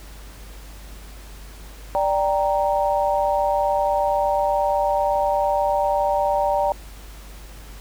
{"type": "chord", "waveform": "sine", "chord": "G minor", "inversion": "second", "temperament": "equal", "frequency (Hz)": [587.3, 784, 932.3], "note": ["D5", "G5", "Bb5"], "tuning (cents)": [0, 0, 0], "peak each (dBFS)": [-21, -22, -23], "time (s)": [1.95, 6.72], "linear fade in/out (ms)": 0, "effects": ["added 50 Hz sine -38 dBFS peak until 7.8 s", "pink hiss -45 dBFS RMS until 7.8 s"]}